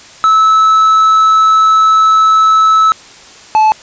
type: tone pair in turn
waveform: triangle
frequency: 1303 / 867.1 Hz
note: E6 / A5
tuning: -20 / -26 cents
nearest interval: perfect fifth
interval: 706 cents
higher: first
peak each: -3 dBFS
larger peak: neither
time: 0.24-2.92 / 3.55-3.72 s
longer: first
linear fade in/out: 0 ms
effects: white hiss -36 dBFS RMS until 3.82 s + resampled to 16000 Hz